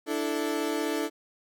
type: chord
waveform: 35% pulse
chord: D suspended second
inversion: none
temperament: equal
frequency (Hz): 293.7 / 329.6 / 440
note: D4 / E4 / A4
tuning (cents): 0 / 0 / 0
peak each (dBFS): -30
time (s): 0.06-1.1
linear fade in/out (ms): 50
effects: none